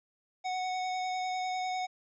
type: tone with vibrato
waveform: square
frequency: 740 Hz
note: F#5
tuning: in tune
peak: -32 dBFS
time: 0.44-1.87 s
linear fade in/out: 20 ms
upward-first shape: sine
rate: 10 Hz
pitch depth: 12 cents each way
effects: resampled to 16000 Hz + 12-bit